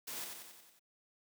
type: noise with echo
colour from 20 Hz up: white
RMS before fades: -43 dBFS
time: 0.07-0.25 s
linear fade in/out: 10 ms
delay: 91 ms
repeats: 6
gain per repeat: -4 dB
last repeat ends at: 0.796 s
effects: high-pass 150 Hz 12 dB/octave